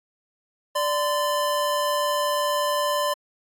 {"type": "tone pair together", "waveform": "square", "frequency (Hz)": [587.3, 1028.4], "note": ["D5", "C6"], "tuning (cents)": [0, -30], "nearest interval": "minor seventh", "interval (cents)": 970, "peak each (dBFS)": -25, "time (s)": [0.75, 3.14], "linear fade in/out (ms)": 10, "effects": ["AAC 64 kbps"]}